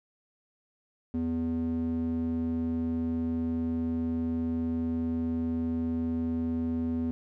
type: tone with band-pass filter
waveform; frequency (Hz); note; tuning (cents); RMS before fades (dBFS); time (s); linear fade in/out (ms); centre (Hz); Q
square; 82.41; E2; 0; -30; 1.14-7.11; 0; 240; 3
effects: none